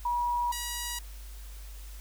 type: tone pair in turn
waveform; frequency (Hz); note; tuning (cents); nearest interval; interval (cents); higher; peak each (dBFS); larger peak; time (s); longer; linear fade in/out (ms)
sine / 5% pulse; 963 / 963; B5 / B5; -44 / -44; unison; 0; neither; -26 / -21; second; 0.05-0.52 / 0.52-0.99; neither; 5
effects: added 50 Hz sine -41 dBFS peak until 2 s + white hiss -53 dBFS RMS until 2 s